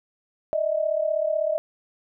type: tone pair together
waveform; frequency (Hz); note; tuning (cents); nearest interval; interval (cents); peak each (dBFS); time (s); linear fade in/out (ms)
sine; 606 / 642; D#5 / E5; -46 / -46; minor second; 100; -24; 0.53-1.58; 0
effects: none